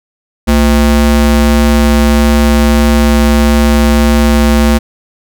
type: ring-modulated tone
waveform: square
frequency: 144.2 Hz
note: D3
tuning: 31 cents flat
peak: -3 dBFS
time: 0.47-4.79 s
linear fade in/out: 20 ms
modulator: 81 Hz
effects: none